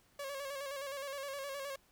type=tone with vibrato; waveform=sawtooth; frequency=555 Hz; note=C#5; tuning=2 cents sharp; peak=-36 dBFS; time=0.19-1.76 s; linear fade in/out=5 ms; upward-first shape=square; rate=9.6 Hz; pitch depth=46 cents each way; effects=pink hiss -69 dBFS RMS until 1.91 s